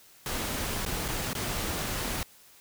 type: noise with dropouts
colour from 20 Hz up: pink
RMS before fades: -32 dBFS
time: 0.26-2.23 s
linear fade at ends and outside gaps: 1 ms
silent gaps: 0.851-0.862 / 1.081-1.085 / 1.332-1.351 s
effects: white hiss -56 dBFS RMS until 2.6 s